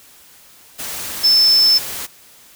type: tone in noise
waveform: sine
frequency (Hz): 5274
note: E8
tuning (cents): 0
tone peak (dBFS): -9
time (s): 1.23-1.79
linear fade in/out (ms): 20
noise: white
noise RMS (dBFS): -27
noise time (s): 0.78-2.07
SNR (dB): +15
effects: white hiss -46 dBFS RMS until 2.55 s